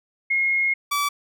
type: tone pair in turn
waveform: sine / sawtooth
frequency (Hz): 2153 / 1152.1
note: C7 / D6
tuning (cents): +49 / -34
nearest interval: major seventh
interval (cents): 1083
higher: first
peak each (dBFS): -18 / -17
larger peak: second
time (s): 0.3-0.74 / 0.91-1.09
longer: first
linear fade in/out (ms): 10
effects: none